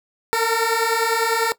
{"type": "beating tone pair", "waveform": "15% pulse", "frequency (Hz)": [450, 460], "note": ["A4", "A#4"], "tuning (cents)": [39, -23], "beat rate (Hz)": 10, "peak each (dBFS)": -14, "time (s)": [0.33, 1.52], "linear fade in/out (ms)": 0, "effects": ["noise-tail reverb RT60 0.1 s tail -17 dB re dry"]}